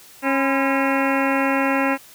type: harmonic tone with a mistuned harmonic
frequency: 272.3 Hz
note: C#4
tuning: 31 cents flat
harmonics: 1 / 2 / 3 / 4 / 5 / 6 / 7 / 8 / 9 / 10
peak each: -21 / -24 / -26 / -27 / -28 / -29 / -29 / -30 / -31 / -31 dBFS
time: 0.22-1.98 s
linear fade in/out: 50 ms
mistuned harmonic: 4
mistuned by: -110 cents
effects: white hiss -46 dBFS RMS until 2.14 s + high-pass 60 Hz 12 dB/octave